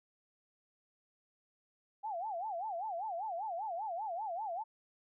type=tone with vibrato; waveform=sine; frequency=771 Hz; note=G5; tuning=29 cents flat; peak=-36 dBFS; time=2.03-4.64 s; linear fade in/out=20 ms; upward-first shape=sine; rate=5.1 Hz; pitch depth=250 cents each way; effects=none